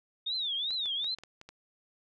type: tone with vibrato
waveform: sine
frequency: 3611 Hz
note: A7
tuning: 44 cents sharp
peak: -30 dBFS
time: 0.26-1.15 s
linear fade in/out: 10 ms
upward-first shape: triangle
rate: 2.6 Hz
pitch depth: 240 cents each way
type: clicks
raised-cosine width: 0.2 ms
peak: -30 dBFS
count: 7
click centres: 0.707 / 0.858 / 1.044 / 1.186 / 1.236 / 1.414 / 1.49 s
effects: none